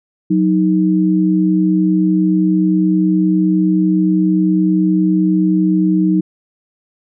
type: tone pair together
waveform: sine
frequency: 184 / 313.7 Hz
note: F#3 / D#4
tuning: -9 / +14 cents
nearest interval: major sixth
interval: 923 cents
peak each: -13 dBFS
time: 0.3-6.21 s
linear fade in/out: 10 ms
effects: none